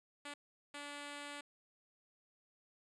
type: tone bursts at uneven times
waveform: 5% pulse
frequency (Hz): 289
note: D4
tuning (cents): -28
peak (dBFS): -34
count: 2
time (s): 0.25-0.34 / 0.74-1.41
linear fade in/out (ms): 5
effects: resampled to 22050 Hz